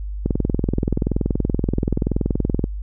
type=click train; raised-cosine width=3 ms; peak=-6 dBFS; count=51; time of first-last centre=0.26-2.641 s; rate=21 Hz; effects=added 50 Hz sine -25 dBFS peak until 2.82 s